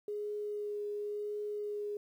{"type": "tone with vibrato", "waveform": "sine", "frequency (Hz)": 415.5, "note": "G#4", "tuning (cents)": 1, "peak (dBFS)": -35, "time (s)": [0.08, 1.97], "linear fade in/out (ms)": 2, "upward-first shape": "triangle", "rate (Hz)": 0.94, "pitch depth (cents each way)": 9, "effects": ["11-bit"]}